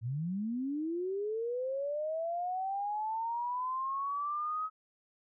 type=linear sweep; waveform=sine; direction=up; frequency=108.2 to 1277 Hz; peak=-32 dBFS; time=0.01-4.7 s; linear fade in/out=50 ms; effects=none